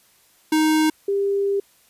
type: tone pair in turn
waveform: square / sine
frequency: 311.6 / 398.2 Hz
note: D#4 / G4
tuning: +3 / +27 cents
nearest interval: major third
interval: 424 cents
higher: second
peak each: -16 / -18 dBFS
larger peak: first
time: 0.52-0.9 / 1.08-1.6 s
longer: second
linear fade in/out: 5 ms
effects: white hiss -57 dBFS RMS until 1.89 s + resampled to 32000 Hz